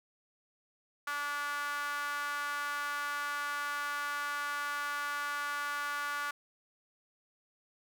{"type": "tone with high-pass filter", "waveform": "sawtooth", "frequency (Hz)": 289, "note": "D4", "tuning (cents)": -28, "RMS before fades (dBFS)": -36, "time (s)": [1.07, 6.31], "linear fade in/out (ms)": 5, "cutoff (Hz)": 1300, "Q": 6.2, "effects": ["11-bit"]}